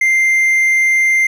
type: tone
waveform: triangle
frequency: 2093 Hz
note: C7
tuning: in tune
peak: -8 dBFS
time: 0.01-1.27 s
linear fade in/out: 5 ms
effects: none